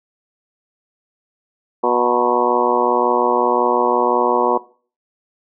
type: harmonic tone with a mistuned harmonic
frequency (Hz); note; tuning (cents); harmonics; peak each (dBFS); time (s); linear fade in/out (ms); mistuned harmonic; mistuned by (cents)
121.8; B2; -24; 2 / 3 / 4 / 5 / 6 / 7 / 8 / 9; -26 / -20 / -20 / -24 / -23 / -22 / -21 / -24; 1.83-4.58; 10; 7; +72
effects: noise-tail reverb RT60 0.4 s tail -18 dB re dry